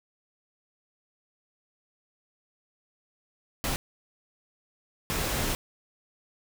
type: noise bursts at uneven times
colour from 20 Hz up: pink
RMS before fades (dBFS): -29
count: 2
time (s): 3.64-3.76 / 5.1-5.55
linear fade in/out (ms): 0
effects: none